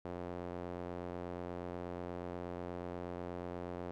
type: tone with band-pass filter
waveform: sawtooth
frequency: 88.3 Hz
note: F2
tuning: 20 cents sharp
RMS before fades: -43 dBFS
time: 0.05-3.91 s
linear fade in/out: 0 ms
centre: 520 Hz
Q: 1
effects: none